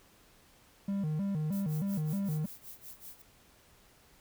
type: tone with vibrato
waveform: triangle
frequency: 174.61 Hz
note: F3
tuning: in tune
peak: -28 dBFS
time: 0.88-2.46 s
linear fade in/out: 5 ms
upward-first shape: square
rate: 3.2 Hz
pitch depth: 220 cents each way
type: noise with tremolo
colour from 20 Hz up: violet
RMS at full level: -46 dBFS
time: 1.52-3.22 s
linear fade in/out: 5 ms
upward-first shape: sine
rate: 5.3 Hz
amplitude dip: 90%
effects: pink hiss -62 dBFS RMS until 4.2 s